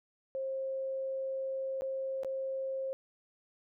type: tone with dropouts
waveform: sine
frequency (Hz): 533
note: C5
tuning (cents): +32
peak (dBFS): -33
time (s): 0.35-2.93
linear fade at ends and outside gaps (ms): 0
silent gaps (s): 1.81-1.82 / 2.234-2.247
effects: none